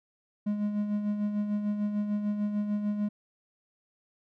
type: tone with tremolo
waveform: triangle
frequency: 207.7 Hz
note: G#3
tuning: in tune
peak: -23 dBFS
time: 0.46-3.09 s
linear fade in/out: 10 ms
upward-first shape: sine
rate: 6.7 Hz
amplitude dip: 50%
effects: none